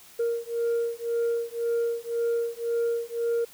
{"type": "beating tone pair", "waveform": "sine", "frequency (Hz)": [466.2, 468.1], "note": ["A#4", "A#4"], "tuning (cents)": [0, 7], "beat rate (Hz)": 1.9, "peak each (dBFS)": -26, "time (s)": [0.19, 3.45], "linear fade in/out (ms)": 10, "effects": ["tanh soft clip ceiling -21 dBFS", "white hiss -51 dBFS RMS until 3.53 s"]}